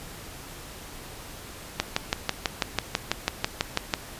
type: click train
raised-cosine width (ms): 0.2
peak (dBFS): -5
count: 14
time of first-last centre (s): 1.8-3.938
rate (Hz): 6.08
effects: pink hiss -42 dBFS RMS until 4.19 s + resampled to 32000 Hz